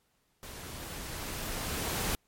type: noise with level ramp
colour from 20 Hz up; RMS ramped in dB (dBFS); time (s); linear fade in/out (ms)
pink; -45 to -31; 0.43-2.15; 0
effects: pink hiss -73 dBFS RMS until 2.27 s + MP3 64 kbps